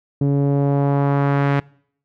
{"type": "tone with low-pass filter sweep", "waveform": "sawtooth", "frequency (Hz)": 140.8, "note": "C#3", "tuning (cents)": 27, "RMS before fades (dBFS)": -17, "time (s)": [0.21, 1.6], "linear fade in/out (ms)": 5, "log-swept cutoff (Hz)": [340, 2100], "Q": 1.2, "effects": ["noise-tail reverb RT60 0.6 s tail -24 dB re dry"]}